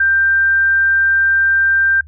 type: tone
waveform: sine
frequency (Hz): 1575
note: G6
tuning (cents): +8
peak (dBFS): -10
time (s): 0-2.01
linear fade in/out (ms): 5
effects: noise-tail reverb RT60 0.1 s tail -26 dB re dry + added 75 Hz sine -36 dBFS peak until 2.07 s